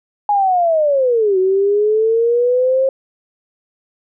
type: linear two-way sweep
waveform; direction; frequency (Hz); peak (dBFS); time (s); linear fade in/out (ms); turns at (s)
sine; down then up; 836 to 370 to 537; -11; 0.29-2.89; 2; 1.38
effects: none